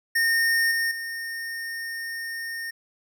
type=tone with level steps; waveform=square; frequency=1833 Hz; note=A#6; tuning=30 cents flat; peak=-20 / -23 / -31 dBFS; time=0.15-2.71 s; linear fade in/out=10 ms; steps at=0.71 / 0.91 s; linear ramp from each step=5 ms; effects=none